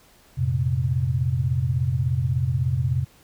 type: chord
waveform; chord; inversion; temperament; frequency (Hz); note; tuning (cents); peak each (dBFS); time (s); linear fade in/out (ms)
sine; F suspended fourth; none; equal with one note detuned; 87.31 / 114.34 / 130.81; F2 / Bb2 / C3; 0 / -33 / 0; -26 / -26 / -22; 0.37-3.05; 20
effects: pink hiss -55 dBFS RMS until 3.23 s